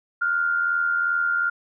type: tone pair together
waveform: sine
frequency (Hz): 1400 / 1482.6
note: F6 / F#6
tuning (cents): +4 / +3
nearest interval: minor second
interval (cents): 99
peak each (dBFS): -20 / -29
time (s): 0.21-1.5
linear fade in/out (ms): 10
effects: none